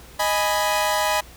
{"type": "chord", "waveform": "sawtooth", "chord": "G# minor", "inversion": "second", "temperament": "equal", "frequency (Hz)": [622.3, 830.6, 987.8], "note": ["D#5", "G#5", "B5"], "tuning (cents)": [0, 0, 0], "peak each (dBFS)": -20, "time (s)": [0.19, 1.21], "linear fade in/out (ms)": 10, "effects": ["added 60 Hz sine -45 dBFS peak until 1.36 s", "pink hiss -46 dBFS RMS until 1.36 s"]}